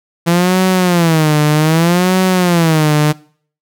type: tone with vibrato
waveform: sawtooth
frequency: 167.4 Hz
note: E3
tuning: 27 cents sharp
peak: -5 dBFS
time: 0.26-3.13 s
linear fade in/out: 20 ms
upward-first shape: sine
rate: 0.64 Hz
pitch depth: 190 cents each way
effects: noise-tail reverb RT60 0.5 s tail -22 dB re dry